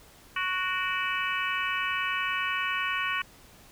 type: harmonic tone with a mistuned harmonic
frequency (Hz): 370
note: F#4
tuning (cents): 0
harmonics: 3 / 4 / 5 / 6 / 7 / 8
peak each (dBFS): -32 / -33 / -34 / -35 / -35 / -36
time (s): 0.36-3.22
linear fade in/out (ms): 5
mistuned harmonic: 6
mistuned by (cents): +71
effects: pink hiss -54 dBFS RMS until 3.71 s